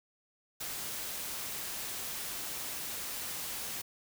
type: noise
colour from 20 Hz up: white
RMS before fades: -39 dBFS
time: 0.6-3.82 s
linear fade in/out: 10 ms
effects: none